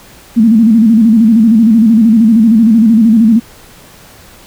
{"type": "tone with vibrato", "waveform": "sine", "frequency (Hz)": 223.5, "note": "A3", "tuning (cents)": 27, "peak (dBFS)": -3, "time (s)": [0.36, 3.4], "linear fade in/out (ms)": 20, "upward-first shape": "square", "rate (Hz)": 13, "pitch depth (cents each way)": 80, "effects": ["pink hiss -38 dBFS RMS until 4.46 s"]}